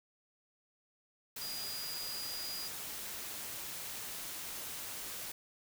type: tone in noise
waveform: sine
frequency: 4873 Hz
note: D#8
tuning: 37 cents flat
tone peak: -41 dBFS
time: 1.41-2.68 s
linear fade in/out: 5 ms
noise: white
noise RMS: -43 dBFS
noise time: 1.36-5.32 s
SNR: -1 dB
effects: none